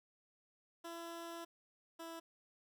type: tone pair in turn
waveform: 15% pulse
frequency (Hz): 336.5 / 330.5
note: E4 / E4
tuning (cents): +36 / +5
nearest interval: unison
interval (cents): 31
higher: first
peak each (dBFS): -39 / -40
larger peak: first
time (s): 0.84-1.45 / 1.99-2.2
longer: first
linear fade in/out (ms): 10
effects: none